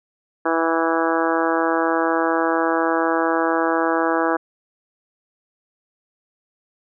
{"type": "harmonic tone", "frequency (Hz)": 164.2, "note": "E3", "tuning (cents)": -6, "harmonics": [2, 3, 4, 5, 6, 7, 8, 9, 10], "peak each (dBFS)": [-22, -24, -25, -26, -27, -27, -28, -29, -29], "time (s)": [0.45, 4.37], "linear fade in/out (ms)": 10, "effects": []}